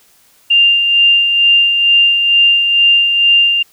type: tone with tremolo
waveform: sine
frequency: 2794 Hz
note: F7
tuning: in tune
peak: -5 dBFS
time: 0.5-3.63 s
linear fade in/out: 10 ms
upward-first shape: sine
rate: 2.2 Hz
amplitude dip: 45%
effects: white hiss -50 dBFS RMS until 3.72 s